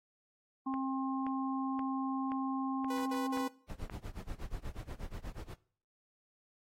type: harmonic tone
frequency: 266.3 Hz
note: C4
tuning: 31 cents sharp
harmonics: 1 / 3 / 4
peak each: -34 / -42 / -40 dBFS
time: 0.66-3.48 s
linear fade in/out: 10 ms
type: click train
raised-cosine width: 0.5 ms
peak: -30 dBFS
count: 7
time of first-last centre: 0.74-3.898 s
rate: 1.9 Hz
type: tone bursts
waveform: sawtooth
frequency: 493.9 Hz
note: B4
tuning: in tune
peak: -35 dBFS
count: 3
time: 2.9-3.482 s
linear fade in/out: 5 ms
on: 160 ms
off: 51 ms
type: noise with tremolo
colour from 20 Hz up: brown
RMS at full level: -39 dBFS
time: 3.68-5.55 s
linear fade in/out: 20 ms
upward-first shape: sine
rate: 8.3 Hz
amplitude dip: 95%
effects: noise-tail reverb RT60 0.5 s tail -20 dB re dry + AAC 48 kbps